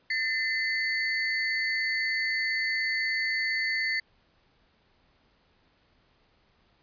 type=tone cluster; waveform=sine; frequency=1788 / 2051 / 4482 Hz; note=A6 / C7 / C#8; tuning=+27 / -35 / +18 cents; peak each=-31 / -28 / -33 dBFS; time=0.1-4 s; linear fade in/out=5 ms; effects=pink hiss -66 dBFS RMS until 6.82 s + resampled to 11025 Hz